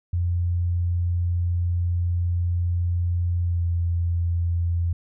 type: tone with pitch glide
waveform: sine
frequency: 87.31 to 85.66 Hz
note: F2 to F2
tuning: 0 to -33 cents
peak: -20 dBFS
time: 0.13-4.93 s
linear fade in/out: 5 ms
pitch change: -33 cents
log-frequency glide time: 3.43-3.64 s
effects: none